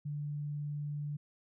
sine tone, 146.83 Hz, D3, in tune, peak -35 dBFS, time 0.05-1.17 s, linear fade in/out 10 ms, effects none

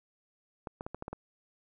clicks, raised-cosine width 1 ms, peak -24 dBFS, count 7, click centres 0.672 / 0.809 / 0.865 / 0.946 / 1.024 / 1.081 / 1.13 s, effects none

